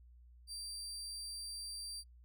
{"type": "tone", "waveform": "30% pulse", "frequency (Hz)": 4699, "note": "D8", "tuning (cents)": 0, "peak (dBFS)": -40, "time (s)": [0.47, 2.04], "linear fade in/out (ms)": 50, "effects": ["noise-tail reverb RT60 0.1 s tail -24 dB re dry", "added 60 Hz sine -57 dBFS peak until 2.24 s"]}